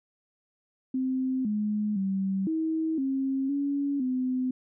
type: tone with pitch steps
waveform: sine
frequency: 259.9 / 210.4 / 193 / 319.9 / 268.3 / 282.1 / 255.5 Hz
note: C4 / G#3 / G3 / D#4 / C4 / C#4 / C4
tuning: -11 / +23 / -27 / +48 / +44 / +30 / -41 cents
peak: -25 dBFS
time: 0.94-4.51 s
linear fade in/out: 5 ms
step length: 510 ms
effects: none